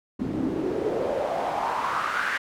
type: noise with band-pass filter sweep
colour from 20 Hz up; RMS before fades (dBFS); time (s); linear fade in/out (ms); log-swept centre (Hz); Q
pink; -27; 0.19-2.38; 10; 230 to 1700; 4
effects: none